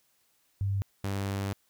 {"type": "tone pair in turn", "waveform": ["sine", "sawtooth"], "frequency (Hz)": [98.6, 98.6], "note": ["G2", "G2"], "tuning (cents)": [11, 11], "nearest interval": "unison", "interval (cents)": 0, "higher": "neither", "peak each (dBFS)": -26, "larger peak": "neither", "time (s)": [[0.61, 0.82], [1.04, 1.53]], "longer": "second", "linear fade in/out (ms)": 0, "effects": ["white hiss -70 dBFS RMS until 1.69 s"]}